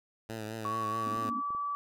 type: tone with vibrato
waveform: 10% pulse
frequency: 110 Hz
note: A2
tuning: in tune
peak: -29 dBFS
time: 0.29-1.3 s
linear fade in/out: 5 ms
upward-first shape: triangle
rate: 4.7 Hz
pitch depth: 58 cents each way
type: tone with pitch glide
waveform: sine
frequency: 1122 to 1152.2 Hz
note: C#6 to D6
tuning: +21 to -33 cents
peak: -31 dBFS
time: 0.65-1.75 s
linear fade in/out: 0 ms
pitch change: +46 cents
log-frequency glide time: 0.87-1.17 s
type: band-pass noise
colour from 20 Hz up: white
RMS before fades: -41 dBFS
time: 1.06-1.42 s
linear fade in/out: 20 ms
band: 220 to 280 Hz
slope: 96 dB/octave
type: clicks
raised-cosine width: 2 ms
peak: -37 dBFS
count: 3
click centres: 1.167 / 1.505 / 1.549 s
effects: none